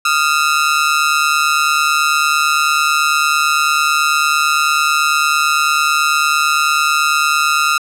sawtooth ring-modulated tone, 1313 Hz, E6, 7 cents flat, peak -5 dBFS, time 0.05-7.78 s, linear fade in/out 5 ms, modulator 74.5 Hz, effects low-pass 11000 Hz 12 dB/octave

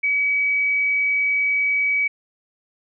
sine tone, 2275 Hz, C#7, 44 cents sharp, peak -17 dBFS, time 0.03-2.08 s, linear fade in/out 10 ms, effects none

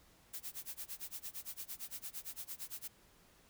blue noise with tremolo, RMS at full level -43 dBFS, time 0.33-2.88 s, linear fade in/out 10 ms, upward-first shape sine, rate 8.8 Hz, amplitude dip 100%, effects pink hiss -66 dBFS RMS until 3.49 s

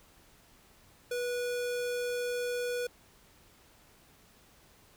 square tone, 488.1 Hz, B4, 20 cents flat, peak -32 dBFS, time 1.11-2.87 s, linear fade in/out 5 ms, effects pink hiss -61 dBFS RMS until 4.96 s

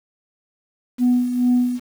sine tone with tremolo, 246.9 Hz, B3, in tune, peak -11 dBFS, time 0.98-1.8 s, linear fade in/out 50 ms, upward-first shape sine, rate 2.3 Hz, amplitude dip 65%, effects tanh soft clip ceiling -10 dBFS + 7-bit

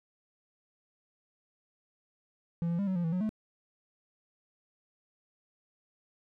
triangle tone with pitch steps, 169.1 / 170.5 / 200.2 / 188 / 173.6 / 163.5 / 182.2 / 216.6 Hz, E3 / F3 / G3 / F#3 / F3 / E3 / F#3 / A3, +44 / -41 / +37 / +28 / -10 / -14 / -26 / -27 cents, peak -26 dBFS, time 2.62-3.292 s, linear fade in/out 0 ms, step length 84 ms, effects none

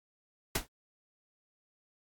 pink noise with exponential decay, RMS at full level -24 dBFS, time 0.55-0.67 s, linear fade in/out 5 ms, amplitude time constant 25 ms, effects AAC 64 kbps

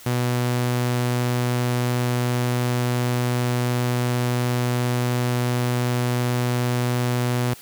sawtooth tone, 122.8 Hz, B2, 9 cents flat, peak -16 dBFS, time 0.06-7.54 s, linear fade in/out 5 ms, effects white hiss -44 dBFS RMS until 7.61 s

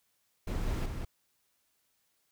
brown noise with echo, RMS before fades -33 dBFS, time 0.47-0.86 s, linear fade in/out 5 ms, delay 190 ms, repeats 1, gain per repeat -4 dB, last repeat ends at 1.05 s, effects white hiss -75 dBFS RMS until 2.31 s

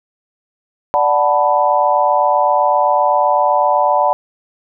sine chord, B minor seventh, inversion first, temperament equal, 587.3 / 740 / 880 / 987.8 Hz, D5 / F#5 / A5 / B5, 0 / 0 / 0 / 0 cents, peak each -16 dBFS, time 0.94-4.13 s, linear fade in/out 0 ms, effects none

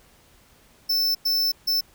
square tone bursts at uneven times, 5300 Hz, E8, 9 cents sharp, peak -20 dBFS, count 3, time 0.89-1.15 / 1.25-1.52 / 1.67-1.81 s, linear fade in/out 10 ms, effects pink hiss -56 dBFS RMS until 1.94 s

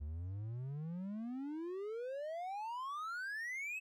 triangle exponential sweep, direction up, 71.1 to 2637 Hz, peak -38 dBFS, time 0-3.8 s, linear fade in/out 20 ms, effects none

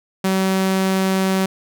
sawtooth tone, 190.3 Hz, F#3, 49 cents sharp, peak -12 dBFS, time 0.24-1.46 s, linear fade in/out 5 ms, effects none

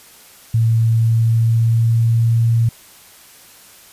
sine tone with pitch glide, 113.7 to 115.55 Hz, A#2 to A#2, -43 to -15 cents, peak -11 dBFS, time 0.54-2.69 s, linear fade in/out 5 ms, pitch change +28 cents, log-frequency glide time 0.92-2.43 s, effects white hiss -44 dBFS RMS until 3.92 s + resampled to 32000 Hz

